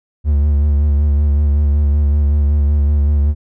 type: tone with vibrato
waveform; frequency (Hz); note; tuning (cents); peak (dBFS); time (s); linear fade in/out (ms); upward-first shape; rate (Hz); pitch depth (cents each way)
triangle; 72.8; D2; -15; -8; 0.24-3.35; 50; sine; 5.3; 41
effects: none